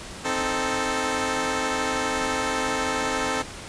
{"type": "chord", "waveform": "10% pulse", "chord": "A diminished", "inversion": "first", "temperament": "equal", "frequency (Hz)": [261.6, 311.1, 440], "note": ["C4", "Eb4", "A4"], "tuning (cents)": [0, 0, 0], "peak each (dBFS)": [-19, -23, -19], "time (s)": [0.24, 3.43], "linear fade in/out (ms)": 20, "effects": ["pink hiss -38 dBFS RMS until 3.68 s", "resampled to 22050 Hz"]}